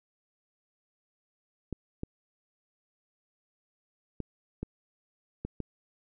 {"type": "clicks", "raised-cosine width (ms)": 3, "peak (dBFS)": -21, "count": 6, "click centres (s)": [1.727, 2.034, 4.203, 4.63, 5.45, 5.603], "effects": []}